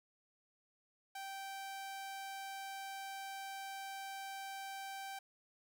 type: tone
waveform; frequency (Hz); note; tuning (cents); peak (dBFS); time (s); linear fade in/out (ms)
sawtooth; 780; G5; -9; -40; 1.15-5.19; 5
effects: none